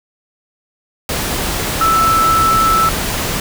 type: tone in noise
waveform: sine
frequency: 1318.5 Hz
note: E6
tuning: in tune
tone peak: -10 dBFS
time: 1.81-2.89 s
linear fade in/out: 2 ms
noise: pink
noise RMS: -19 dBFS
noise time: 1.09-3.4 s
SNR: +6 dB
effects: none